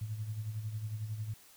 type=tone with tremolo; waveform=sine; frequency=108.1 Hz; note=A2; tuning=30 cents flat; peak=-33 dBFS; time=0.01-1.34 s; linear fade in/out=5 ms; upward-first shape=sine; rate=11 Hz; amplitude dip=60%; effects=white hiss -59 dBFS RMS until 1.56 s